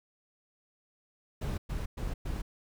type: noise bursts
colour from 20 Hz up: brown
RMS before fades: -34 dBFS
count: 4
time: 1.41-2.42 s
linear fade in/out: 10 ms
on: 170 ms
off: 110 ms
effects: none